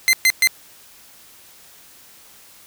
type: tone bursts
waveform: sawtooth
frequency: 2070 Hz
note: C7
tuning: 19 cents flat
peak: -8 dBFS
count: 3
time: 0.08-0.473 s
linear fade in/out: 0 ms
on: 51 ms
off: 120 ms
effects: white hiss -47 dBFS RMS until 2.66 s